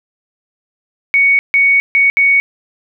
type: tone bursts at uneven times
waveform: sine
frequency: 2230 Hz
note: C#7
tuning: 10 cents sharp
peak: -7 dBFS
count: 4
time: 1.14-1.39 / 1.54-1.8 / 1.95-2.1 / 2.17-2.4 s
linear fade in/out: 0 ms
effects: none